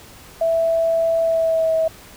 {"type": "tone with pitch glide", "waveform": "sine", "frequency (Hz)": [659.3, 645], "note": ["E5", "E5"], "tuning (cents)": [0, -38], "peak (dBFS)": -15, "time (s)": [0.41, 1.88], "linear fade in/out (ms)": 5, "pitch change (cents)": -38, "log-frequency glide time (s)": [1.21, 1.73], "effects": ["pink hiss -43 dBFS RMS until 2.16 s"]}